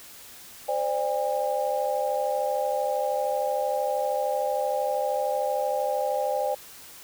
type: tone cluster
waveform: sine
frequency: 519 / 592 / 808 Hz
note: C5 / D5 / G#5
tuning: -14 / +14 / -48 cents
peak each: -28 dBFS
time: 0.68-6.55 s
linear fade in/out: 10 ms
effects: white hiss -46 dBFS RMS until 7.03 s